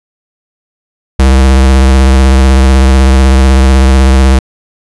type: tone with vibrato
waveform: square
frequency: 66 Hz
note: C2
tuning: 16 cents sharp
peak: -3 dBFS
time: 1.19-4.39 s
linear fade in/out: 5 ms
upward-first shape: sine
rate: 16 Hz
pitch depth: 40 cents each way
effects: resampled to 24000 Hz